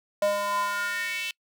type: tone with high-pass filter sweep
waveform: square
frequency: 203.2 Hz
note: G#3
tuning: 38 cents flat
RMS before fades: -28 dBFS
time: 0.22-1.31 s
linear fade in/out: 2 ms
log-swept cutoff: 600 to 2800 Hz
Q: 4.6
effects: noise-tail reverb RT60 0.1 s tail -26 dB re dry